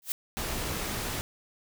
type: noise with exponential growth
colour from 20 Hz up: blue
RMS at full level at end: -25 dBFS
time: 0.02-0.12 s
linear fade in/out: 1 ms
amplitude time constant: 21 ms
type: noise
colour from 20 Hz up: pink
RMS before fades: -33 dBFS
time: 0.37-1.21 s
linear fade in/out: 0 ms
effects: none